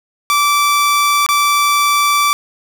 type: tone with dropouts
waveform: sawtooth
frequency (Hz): 1163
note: D6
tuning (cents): -17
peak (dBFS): -7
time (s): 0.3-2.33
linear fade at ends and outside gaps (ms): 0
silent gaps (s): 1.264-1.289
effects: none